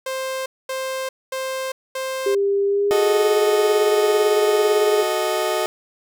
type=tone bursts; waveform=sawtooth; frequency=525 Hz; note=C5; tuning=6 cents sharp; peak=-20 dBFS; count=4; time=0.06-2.35 s; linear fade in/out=5 ms; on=400 ms; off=230 ms
type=tone with pitch glide; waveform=sine; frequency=399 to 419.1 Hz; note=G4 to G#4; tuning=+31 to +16 cents; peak=-16 dBFS; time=2.26-5.03 s; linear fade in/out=5 ms; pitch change=+85 cents; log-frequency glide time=2.66-3.25 s
type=chord; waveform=30% pulse; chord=D# diminished; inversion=first; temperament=equal with one note detuned; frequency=370 / 437 / 622.3 Hz; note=F#4 / A4 / D#5; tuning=0 / -12 / 0 cents; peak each=-22 / -22 / -20 dBFS; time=2.91-5.66 s; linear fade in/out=0 ms
effects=none